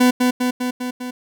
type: tone with echo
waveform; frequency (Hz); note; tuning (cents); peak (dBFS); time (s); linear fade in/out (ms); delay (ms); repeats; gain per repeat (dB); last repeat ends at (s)
40% pulse; 249.8; B3; +20; -10; 0-0.11; 10; 200; 5; -3; 1.11
effects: none